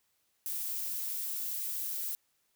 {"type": "noise", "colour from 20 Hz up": "violet", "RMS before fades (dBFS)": -36, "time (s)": [0.46, 2.15], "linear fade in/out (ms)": 0, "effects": ["white hiss -75 dBFS RMS until 2.55 s"]}